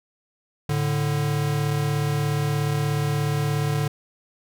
square tone pair together, 110 / 146.83 Hz, A2 / D3, 0 / 0 cents, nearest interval perfect fourth, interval 500 cents, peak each -28 / -23 dBFS, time 0.69-3.88 s, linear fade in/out 5 ms, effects none

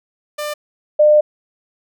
sawtooth / sine tone pair in turn, 596 / 601.9 Hz, D5 / D5, +25 / +42 cents, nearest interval unison, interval 17 cents, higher second, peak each -18 / -7 dBFS, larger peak second, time 0.38-0.54 / 0.99-1.21 s, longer second, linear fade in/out 10 ms, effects none

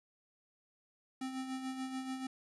square tone with tremolo, 261.6 Hz, C4, in tune, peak -37 dBFS, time 1.21-2.27 s, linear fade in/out 5 ms, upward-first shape sine, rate 6.9 Hz, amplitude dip 50%, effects resampled to 24000 Hz + 11-bit

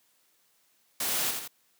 white noise with echo, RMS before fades -30 dBFS, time 1-1.31 s, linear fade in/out 5 ms, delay 84 ms, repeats 2, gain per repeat -5 dB, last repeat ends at 1.478 s, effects white hiss -68 dBFS RMS until 1.79 s + high-pass 150 Hz 12 dB/octave

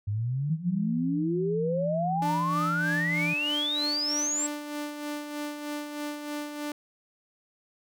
sine exponential sweep, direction up, 98.9 to 7740 Hz, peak -26 dBFS, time 0.07-4.47 s, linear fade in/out 10 ms
sine tone, 168.1 Hz, E3, 34 cents sharp, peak -29 dBFS, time 0.49-3.34 s, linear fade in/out 10 ms
sawtooth tone with tremolo, 295.2 Hz, D4, 9 cents sharp, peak -27 dBFS, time 2.22-6.72 s, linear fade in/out 2 ms, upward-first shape sine, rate 3.2 Hz, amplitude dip 50%
effects none

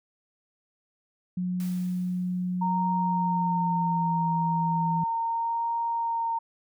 sine tone with pitch glide, 180.9 to 166.85 Hz, F#3 to E3, -39 to +21 cents, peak -26 dBFS, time 1.37-5.04 s, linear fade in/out 5 ms, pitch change -140 cents, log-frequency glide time 2.85-4.3 s
white noise with exponential decay, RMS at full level -45 dBFS, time 1.6-2.85 s, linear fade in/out 1 ms, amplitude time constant 270 ms
sine tone with vibrato, 923 Hz, A#5, 17 cents flat, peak -25 dBFS, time 2.61-6.39 s, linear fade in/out 10 ms, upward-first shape sine, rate 0.71 Hz, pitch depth 12 cents each way
effects none

